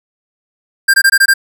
square tone bursts, 1591 Hz, G6, 25 cents sharp, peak -6 dBFS, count 6, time 0.88-1.339 s, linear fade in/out 10 ms, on 59 ms, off 21 ms, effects 8-bit

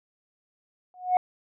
sine tone with exponential growth, 730 Hz, F#5, 24 cents flat, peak -13 dBFS, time 0.94-1.17 s, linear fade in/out 1 ms, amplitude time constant 50 ms, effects tanh soft clip ceiling -14 dBFS

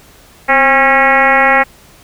sine tone with frequency modulation, 1362 Hz, F6, 44 cents flat, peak -6 dBFS, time 0.48-1.64 s, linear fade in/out 20 ms, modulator 276 Hz, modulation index 3.2, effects pink hiss -43 dBFS RMS until 2.03 s

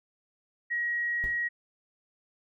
sine tone, 1900 Hz, A#6, 33 cents sharp, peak -27 dBFS, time 0.7-1.49 s, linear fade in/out 20 ms
brown noise with exponential decay, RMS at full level -38 dBFS, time 1.24-1.45 s, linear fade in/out 0 ms, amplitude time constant 44 ms
effects none

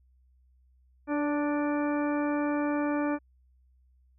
harmonic tone with a mistuned harmonic, 293.7 Hz, D4, in tune, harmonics 1 / 2 / 3 / 4 / 5 / 6 / 8, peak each -27 / -33 / -37 / -39 / -41 / -43 / -45 dBFS, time 1.07-3.19 s, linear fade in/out 50 ms, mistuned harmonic 2, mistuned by -16 cents, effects added 63 Hz sine -60 dBFS peak until 4.18 s

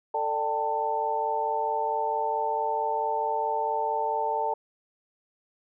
harmonic tone with a mistuned harmonic, 148.1 Hz, D3, 15 cents sharp, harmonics 3 / 4 / 5 / 6, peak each -32 / -33 / -32 / -27 dBFS, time 0.14-4.54 s, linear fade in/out 5 ms, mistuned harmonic 5, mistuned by +99 cents, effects none

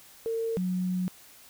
sine tone pair in turn, 454.1 / 182.83 Hz, A#4 / F#3, -45 / -20 cents, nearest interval octave + major third, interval 1575 cents, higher first, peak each -27 / -26 dBFS, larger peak second, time 0.26-0.57 / 0.57-1.08 s, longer second, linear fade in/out 0 ms, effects white hiss -53 dBFS RMS until 1.49 s

